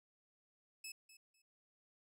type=tone with echo; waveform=15% pulse; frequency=2600 Hz; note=E7; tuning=24 cents flat; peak=-39 dBFS; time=0.84-0.92 s; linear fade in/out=5 ms; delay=250 ms; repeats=2; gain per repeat=-14 dB; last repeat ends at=1.42 s; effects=none